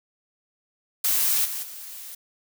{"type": "noise with level steps", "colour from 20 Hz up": "blue", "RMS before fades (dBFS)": [-22, -31, -39], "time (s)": [1.04, 2.15], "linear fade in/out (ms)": 5, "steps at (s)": [1.44, 1.62], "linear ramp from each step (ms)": 20, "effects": []}